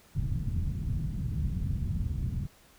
white low-pass noise, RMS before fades -31 dBFS, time 0.15-2.47 s, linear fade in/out 10 ms, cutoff 150 Hz, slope 24 dB/octave, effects pink hiss -59 dBFS RMS until 2.78 s

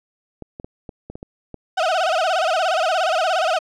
clicks, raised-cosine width 2 ms, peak -20 dBFS, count 8, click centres 0.423 / 0.599 / 0.645 / 0.892 / 1.1 / 1.155 / 1.229 / 1.543 s
35% pulse tone with vibrato, 690 Hz, F5, 21 cents flat, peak -15 dBFS, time 1.77-3.59 s, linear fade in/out 10 ms, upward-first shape sine, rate 17 Hz, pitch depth 180 cents each way
effects low-pass 5000 Hz 12 dB/octave

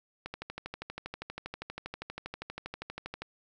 click train, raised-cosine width 0.3 ms, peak -22 dBFS, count 38, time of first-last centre 0.26-3.22 s, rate 12.5 Hz, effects none

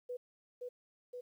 sine tone with echo, 493.9 Hz, B4, in tune, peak -38 dBFS, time 0.09-0.17 s, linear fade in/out 10 ms, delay 520 ms, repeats 2, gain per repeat -2 dB, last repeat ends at 1.21 s, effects 12-bit

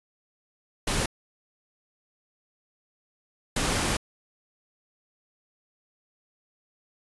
pink noise bursts at uneven times, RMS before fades -26 dBFS, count 2, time 0.87-1.06 / 3.56-3.97 s, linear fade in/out 5 ms, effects resampled to 24000 Hz

